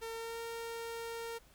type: tone with pitch glide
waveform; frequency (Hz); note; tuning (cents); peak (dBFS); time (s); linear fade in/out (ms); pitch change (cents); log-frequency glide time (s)
sawtooth; 454.2 to 461.1; A#4 to A#4; -45 to -19; -36; 0.01-1.39; 20; +26; 0.12-0.39
effects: added 50 Hz sine -65 dBFS peak until 1.54 s + pink hiss -64 dBFS RMS until 1.54 s